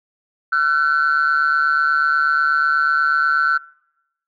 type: ring-modulated tone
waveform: triangle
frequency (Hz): 74.1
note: D2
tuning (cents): +16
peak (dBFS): -8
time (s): 0.52-3.58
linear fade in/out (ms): 10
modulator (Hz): 1430
effects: noise-tail reverb RT60 0.9 s tail -26 dB re dry + tanh soft clip ceiling -9 dBFS